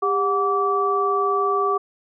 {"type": "tone cluster", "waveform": "sine", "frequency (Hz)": [399.9, 732, 1157], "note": ["G4", "F#5", "D6"], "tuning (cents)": [35, -19, -26], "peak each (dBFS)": [-22, -27, -20], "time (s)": [0.02, 1.78], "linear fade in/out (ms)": 10, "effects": []}